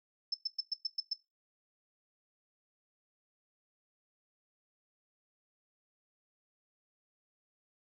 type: tone bursts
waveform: sine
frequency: 5274 Hz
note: E8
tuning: in tune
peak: -30 dBFS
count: 7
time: 0.32-1.134 s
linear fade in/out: 5 ms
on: 22 ms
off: 110 ms
effects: noise-tail reverb RT60 0.2 s tail -17 dB re dry